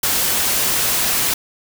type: noise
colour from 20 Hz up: white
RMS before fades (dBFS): -18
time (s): 0.03-1.34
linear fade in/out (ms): 5
effects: none